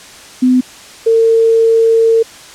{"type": "tone pair in turn", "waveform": "sine", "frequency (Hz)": [253.4, 453.3], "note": ["B3", "A#4"], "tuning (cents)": [45, -48], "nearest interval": "minor seventh", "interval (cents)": 1007, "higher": "second", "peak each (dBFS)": -6, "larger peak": "neither", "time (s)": [[0.42, 0.61], [1.06, 2.23]], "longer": "second", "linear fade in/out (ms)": 10, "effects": ["white hiss -35 dBFS RMS until 2.54 s", "low-pass 8000 Hz 12 dB/octave"]}